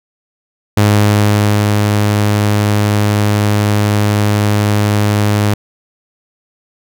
sawtooth tone with ADSR envelope, 104 Hz, G#2, 3 cents sharp, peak -3 dBFS, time 0.77-5.54 s, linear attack 6 ms, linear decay 920 ms, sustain -3 dB, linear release 3 ms, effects none

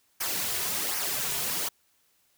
white noise with flanger, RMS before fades -30 dBFS, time 0.2-1.69 s, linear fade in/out 10 ms, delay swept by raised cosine 0.25 to 3.75 ms, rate 1.3 Hz, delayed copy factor -0.6, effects white hiss -68 dBFS RMS until 2.37 s

